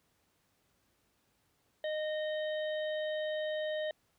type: harmonic tone with a mistuned harmonic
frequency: 616 Hz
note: D#5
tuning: 17 cents flat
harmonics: 1 / 3 / 5 / 6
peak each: -33 / -43 / -47 / -49 dBFS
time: 1.84-3.91 s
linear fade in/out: 2 ms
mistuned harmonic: 6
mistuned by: +30 cents
effects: pink hiss -74 dBFS RMS until 4.18 s + high-pass 60 Hz 12 dB/octave